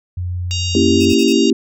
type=tone with pitch glide; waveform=sine; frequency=89.3 to 91.33 Hz; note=F2 to F#2; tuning=+39 to -22 cents; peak=-19 dBFS; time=0.17-1.13 s; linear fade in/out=5 ms; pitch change=+39 cents; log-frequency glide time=0.86-1 s
type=harmonic tone; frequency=935 Hz; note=A#5; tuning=5 cents sharp; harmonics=3 / 4 / 5 / 6 / 7 / 8; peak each=-24 / -26 / -28 / -30 / -31 / -32 dBFS; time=0.51-1.5 s; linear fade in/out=0 ms
type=chord; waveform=sine; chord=A# diminished seventh; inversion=none; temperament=equal; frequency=233.1 / 277.2 / 329.6 / 392 Hz; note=A#3 / C#4 / E4 / G4; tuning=0 / 0 / 0 / 0 cents; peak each=-16 dBFS; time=0.75-1.53 s; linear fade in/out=2 ms
type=tone bursts; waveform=sawtooth; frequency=2600 Hz; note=E7; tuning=24 cents flat; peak=-23 dBFS; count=4; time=1-1.331 s; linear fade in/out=10 ms; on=58 ms; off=33 ms
effects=none